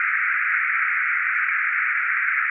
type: band-pass noise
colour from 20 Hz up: white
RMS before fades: -22 dBFS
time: 0-2.5 s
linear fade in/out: 2 ms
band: 1300 to 2300 Hz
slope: 96 dB/octave
effects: none